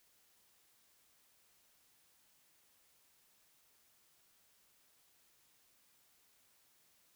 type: silence
effects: white hiss -71 dBFS RMS until 7.15 s